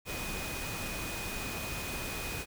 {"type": "tone in noise", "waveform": "sine", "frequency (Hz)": 2489, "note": "D#7", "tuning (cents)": 0, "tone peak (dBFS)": -42, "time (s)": [0.05, 2.46], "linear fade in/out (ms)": 50, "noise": "pink", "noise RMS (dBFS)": -38, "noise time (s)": [0.05, 2.46], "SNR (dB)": -7, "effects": []}